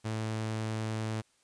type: tone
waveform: sawtooth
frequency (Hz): 110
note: A2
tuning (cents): 0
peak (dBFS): -28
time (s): 0.04-1.22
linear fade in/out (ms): 20
effects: white hiss -69 dBFS RMS until 1.43 s + resampled to 22050 Hz